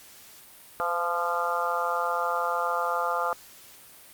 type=harmonic tone with a mistuned harmonic; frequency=173 Hz; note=F3; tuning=16 cents flat; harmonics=3 / 4 / 5 / 6 / 7 / 8; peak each=-32 / -32 / -32 / -35 / -29 / -33 dBFS; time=0.8-3.33 s; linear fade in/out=0 ms; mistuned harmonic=3; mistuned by=-22 cents; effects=white hiss -50 dBFS RMS until 4.13 s + Opus 48 kbps